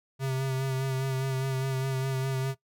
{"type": "tone with vibrato", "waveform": "square", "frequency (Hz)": 132.9, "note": "C3", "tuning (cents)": 27, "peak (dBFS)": -28, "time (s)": [0.19, 2.55], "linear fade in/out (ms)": 50, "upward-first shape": "sine", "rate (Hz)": 4.9, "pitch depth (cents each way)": 26, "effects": ["noise-tail reverb RT60 0.1 s tail -17 dB re dry"]}